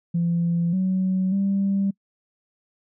sine tone with pitch steps, 170.4 / 187.3 / 196.7 Hz, F3 / F#3 / G3, -42 / +21 / +6 cents, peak -18 dBFS, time 0.14-1.91 s, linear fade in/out 10 ms, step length 590 ms, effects noise-tail reverb RT60 0.1 s tail -26 dB re dry + tanh soft clip ceiling -15 dBFS

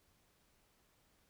silence, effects pink hiss -73 dBFS RMS until 1.29 s

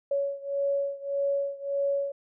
sine beating tone pair, 559 / 560.7 Hz, C#5 / C#5, +14 / +20 cents, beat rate 1.7 Hz, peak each -28 / -30 dBFS, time 0.11-2.12 s, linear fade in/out 5 ms, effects none

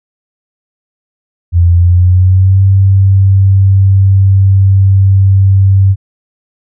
sine tone with pitch glide, 86.4 to 96.98 Hz, F2 to G2, -18 to -18 cents, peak -3 dBFS, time 1.52-5.96 s, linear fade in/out 50 ms, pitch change +200 cents, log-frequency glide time 1.73-2.62 s, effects none

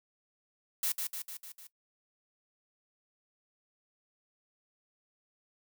blue noise with echo, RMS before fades -31 dBFS, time 0.83-0.92 s, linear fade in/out 2 ms, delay 150 ms, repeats 5, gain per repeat -4 dB, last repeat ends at 1.67 s, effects noise-tail reverb RT60 0.1 s tail -18 dB re dry

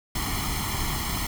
pink noise with comb filter, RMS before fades -28 dBFS, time 0.15-1.27 s, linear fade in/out 5 ms, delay 0.95 ms, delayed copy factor +0.8, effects none

